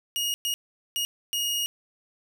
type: tone bursts at uneven times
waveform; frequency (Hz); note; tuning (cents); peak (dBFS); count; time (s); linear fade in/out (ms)
sawtooth; 2871; F7; +47; -22; 4; 0.16-0.34 / 0.45-0.54 / 0.96-1.05 / 1.33-1.66; 0
effects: none